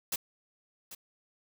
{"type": "noise with echo", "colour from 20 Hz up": "white", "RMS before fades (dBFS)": -32, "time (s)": [0.12, 0.16], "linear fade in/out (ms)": 5, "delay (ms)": 790, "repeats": 1, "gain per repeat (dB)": -13, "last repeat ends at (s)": 0.95, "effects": []}